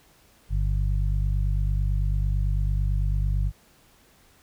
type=harmonic tone; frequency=49 Hz; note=G1; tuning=in tune; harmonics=1 / 2 / 3; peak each=-22 / -28 / -32 dBFS; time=0.49-3.52 s; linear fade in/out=50 ms; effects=pink hiss -58 dBFS RMS until 4.42 s